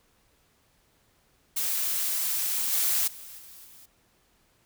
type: noise with level steps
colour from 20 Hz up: blue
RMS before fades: -28 / -25 / -44 / -48 / -51 dBFS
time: 1.56-3.86 s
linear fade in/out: 10 ms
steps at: 2.72 / 3.07 / 3.38 / 3.64 s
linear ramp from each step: 10 ms
effects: pink hiss -66 dBFS RMS until 4.65 s